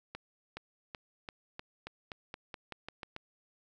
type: accelerating click train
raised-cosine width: 0.3 ms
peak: -25 dBFS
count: 13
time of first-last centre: 0.15-3.164 s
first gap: 420 ms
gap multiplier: 0.9
effects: none